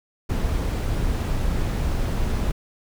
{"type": "noise", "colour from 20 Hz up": "brown", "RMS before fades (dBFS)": -23, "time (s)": [0.29, 2.52], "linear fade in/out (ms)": 10, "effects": []}